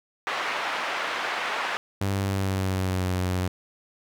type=band-pass noise; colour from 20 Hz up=pink; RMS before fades=-29 dBFS; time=0.27-1.77 s; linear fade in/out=0 ms; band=850 to 2400 Hz; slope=12 dB/octave
type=tone with pitch glide; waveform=sawtooth; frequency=98.1 to 91.53 Hz; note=G2 to F#2; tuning=+2 to -18 cents; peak=-20 dBFS; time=2.01-3.48 s; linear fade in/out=5 ms; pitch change=-120 cents; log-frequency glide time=2.23-3.13 s
effects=none